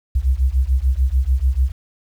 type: beating tone pair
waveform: sine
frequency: 61.74 / 68.54 Hz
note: B1 / C#2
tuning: 0 / -19 cents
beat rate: 6.8 Hz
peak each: -17 dBFS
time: 0.15-1.72 s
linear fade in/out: 10 ms
effects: 8-bit